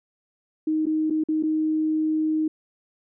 sine tone with dropouts, 312.2 Hz, D#4, 6 cents sharp, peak -20 dBFS, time 0.67-2.48 s, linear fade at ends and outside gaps 5 ms, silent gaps 0.857-0.866 / 1.1-1.106 / 1.238-1.286 / 1.427-1.434 s, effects none

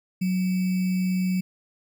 sine tone with sample-and-hold, 184.5 Hz, F#3, 5 cents flat, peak -21 dBFS, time 0.21-1.41 s, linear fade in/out 10 ms, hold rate 2450 Hz, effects none

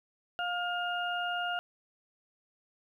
harmonic tone, 708 Hz, F5, 23 cents sharp, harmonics 1 / 2 / 4, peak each -34 / -34 / -38 dBFS, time 0.39-1.59 s, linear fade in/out 0 ms, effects 11-bit

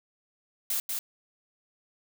blue noise with echo, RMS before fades -29 dBFS, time 0.7-0.8 s, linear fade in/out 2 ms, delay 190 ms, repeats 1, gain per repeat -3 dB, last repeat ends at 0.99 s, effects none

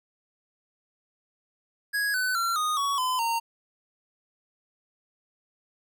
square tone with pitch steps, 1661.2 / 1505.8 / 1365 / 1237.3 / 1121.6 / 1016.7 / 921.6 Hz, G#6 / F#6 / F6 / D#6 / C#6 / B5 / A#5, 0 / +30 / -40 / -10 / +20 / +50 / -20 cents, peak -25 dBFS, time 1.93-3.4 s, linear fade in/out 20 ms, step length 210 ms, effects none

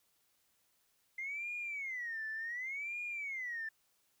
sine tone with vibrato, 2067 Hz, C7, 22 cents flat, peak -37 dBFS, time 1.18-3.69 s, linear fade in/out 5 ms, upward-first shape sine, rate 0.68 Hz, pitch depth 280 cents each way, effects tanh soft clip ceiling -33 dBFS + white hiss -75 dBFS RMS until 4.2 s

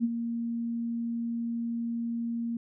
sine tone with ADSR envelope, 233.1 Hz, A#3, in tune, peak -21 dBFS, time 0-2.57 s, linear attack 41 ms, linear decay 34 ms, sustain -8 dB, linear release 3 ms, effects none

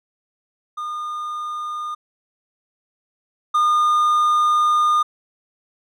triangle tone pair in turn, 1217 / 1217 Hz, D#6 / D#6, -39 / -39 cents, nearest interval unison, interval 0 cents, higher neither, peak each -23 / -12 dBFS, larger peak second, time 0.77-1.95 / 3.54-5.03 s, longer second, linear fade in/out 10 ms, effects none

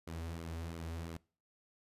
sawtooth tone with flanger, 82.7 Hz, E2, 6 cents sharp, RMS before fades -43 dBFS, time 0.07-1.17 s, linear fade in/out 5 ms, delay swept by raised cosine 1.1 to 6 ms, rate 2.9 Hz, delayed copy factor -0.55, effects noise-tail reverb RT60 0.4 s tail -23 dB re dry + resampled to 32000 Hz

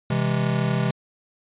square chord, C augmented, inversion none, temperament just, 130.81 / 163.52 / 204.4 Hz, C3 / E3 / G#3, 0 / -14 / -27 cents, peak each -24 / -26 / -27 dBFS, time 0.1-0.91 s, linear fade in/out 5 ms, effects resampled to 8000 Hz

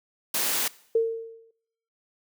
white noise, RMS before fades -26 dBFS, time 0.34-0.68 s, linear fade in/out 5 ms
sine tone with exponential decay, 454.2 Hz, A#4, 45 cents flat, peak -16 dBFS, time 0.95-1.51 s, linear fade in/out 5 ms, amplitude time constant 120 ms
effects noise-tail reverb RT60 0.8 s tail -22 dB re dry + high-pass 200 Hz 12 dB/octave

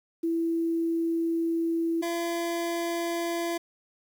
sine / 25% pulse tone pair in turn, 331.7 / 339.5 Hz, E4 / F4, +11 / -49 cents, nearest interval unison, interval 40 cents, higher second, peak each -24 dBFS, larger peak neither, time 0.23-2.02 / 2.02-3.58 s, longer first, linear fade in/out 10 ms, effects 9-bit

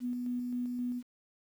sine tone with tremolo, 245.8 Hz, B3, 8 cents flat, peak -31 dBFS, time 0-1.03 s, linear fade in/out 50 ms, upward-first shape square, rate 3.8 Hz, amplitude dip 25%, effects 10-bit

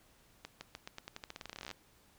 accelerating click train, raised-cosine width 0.2 ms, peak -26 dBFS, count 24, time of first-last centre 0.45-1.713 s, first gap 160 ms, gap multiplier 0.88, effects pink hiss -66 dBFS RMS until 2.18 s

